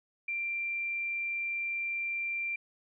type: tone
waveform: sine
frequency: 2365 Hz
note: D7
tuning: 12 cents sharp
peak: -31 dBFS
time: 0.28-2.56 s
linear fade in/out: 5 ms
effects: none